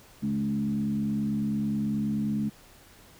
sine tone with frequency modulation, 212.3 Hz, G#3, 38 cents sharp, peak -25 dBFS, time 0.22-2.5 s, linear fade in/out 20 ms, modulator 69.3 Hz, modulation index 0.74, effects pink hiss -54 dBFS RMS until 3.19 s

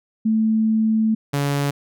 sine / sawtooth tone pair in turn, 220 / 142.16 Hz, A3 / C#3, 0 / +44 cents, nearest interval minor sixth, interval 756 cents, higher first, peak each -15 dBFS, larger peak neither, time 0.25-1.15 / 1.33-1.71 s, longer first, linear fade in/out 10 ms, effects none

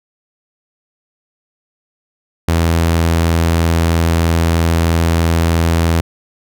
sawtooth tone, 83.1 Hz, E2, 15 cents sharp, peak -7 dBFS, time 2.48-6.01 s, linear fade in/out 5 ms, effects none

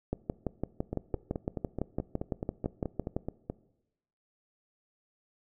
two click trains, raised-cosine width 2 ms, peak -20 / -17 dBFS, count 13 / 19, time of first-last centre 0.93-3.5 / 0.13-3.165 s, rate 4.67 / 5.93 Hz, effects noise-tail reverb RT60 0.9 s tail -20 dB re dry

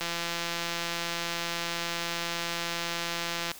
click train, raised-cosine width 0.2 ms, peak -14 dBFS, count 597, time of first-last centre 0.01-3.516 s, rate 170 Hz, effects white hiss -47 dBFS RMS until 3.59 s

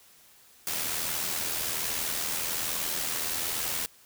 white noise with amplitude modulation, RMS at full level -29 dBFS, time 0.67-3.86 s, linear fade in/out 0 ms, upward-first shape sine, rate 81.2 Hz, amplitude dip 45%, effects white hiss -57 dBFS RMS until 4.05 s

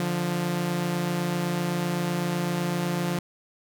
sawtooth tone pair together, 147.4 / 175.29 Hz, D3 / F3, +7 / +7 cents, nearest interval minor third, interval 300 cents, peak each -27 / -22 dBFS, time 0-3.19 s, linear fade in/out 2 ms, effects none

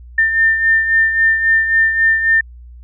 sine beating tone pair, 1800 / 1803.7 Hz, A6 / A6, +39 / +42 cents, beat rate 3.7 Hz, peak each -11 / -19 dBFS, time 0.18-2.41 s, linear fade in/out 5 ms, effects added 60 Hz sine -34 dBFS peak until 2.83 s

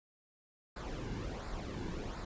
brown noise with flanger, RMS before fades -41 dBFS, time 0.76-2.25 s, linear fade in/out 5 ms, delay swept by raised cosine 0.32 to 1.62 ms, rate 1.4 Hz, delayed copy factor -0.6, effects resampled to 16000 Hz

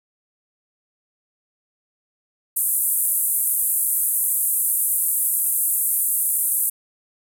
white band-pass noise, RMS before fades -21 dBFS, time 2.56-6.7 s, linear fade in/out 10 ms, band 8800 to 14000 Hz, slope 48 dB/octave, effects none

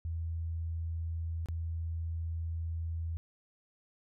sine tone with dropouts, 82.41 Hz, E2, in tune, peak -33 dBFS, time 0.05-3.17 s, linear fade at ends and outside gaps 0 ms, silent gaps 1.459-1.486 s, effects none

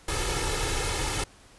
pink noise with comb filter, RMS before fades -28 dBFS, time 0.08-1.24 s, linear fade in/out 5 ms, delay 2.3 ms, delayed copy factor +0.75, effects pink hiss -54 dBFS RMS until 1.58 s + resampled to 24000 Hz

